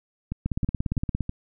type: two click trains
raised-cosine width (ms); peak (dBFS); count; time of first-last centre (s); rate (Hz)
5; -16 / -13; 4 / 14; 0.32-1.294 / 0.46-1.207; 3.08 / 17.4
effects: none